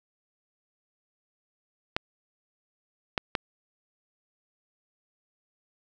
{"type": "clicks", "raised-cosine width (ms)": 0.3, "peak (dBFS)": -9, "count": 3, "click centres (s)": [1.965, 3.178, 3.352], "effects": []}